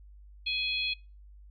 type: harmonic tone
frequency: 838 Hz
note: G#5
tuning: 15 cents sharp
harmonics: 3 / 4 / 5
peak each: -32 / -33 / -34 dBFS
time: 0.46-0.94 s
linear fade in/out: 10 ms
effects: noise-tail reverb RT60 0.3 s tail -25 dB re dry + added 50 Hz sine -49 dBFS peak until 1.5 s